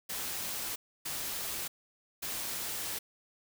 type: noise bursts at uneven times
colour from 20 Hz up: white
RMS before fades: -37 dBFS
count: 3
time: 0.09-0.76 / 1.05-1.68 / 2.22-2.99 s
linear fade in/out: 10 ms
effects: none